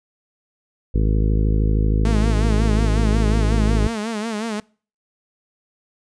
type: harmonic tone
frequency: 53 Hz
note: G#1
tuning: 36 cents sharp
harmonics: 1 / 2 / 3 / 4 / 5 / 6 / 7 / 8 / 9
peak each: -16 / -22 / -26 / -28 / -30 / -32 / -33 / -34 / -35 dBFS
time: 0.94-3.88 s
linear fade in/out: 10 ms
type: tone with vibrato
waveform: sawtooth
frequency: 219.3 Hz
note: A3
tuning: 6 cents flat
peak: -19 dBFS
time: 2.05-4.6 s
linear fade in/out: 2 ms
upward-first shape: sine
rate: 5.5 Hz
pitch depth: 100 cents each way
effects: noise-tail reverb RT60 0.4 s tail -24 dB re dry + resampled to 22050 Hz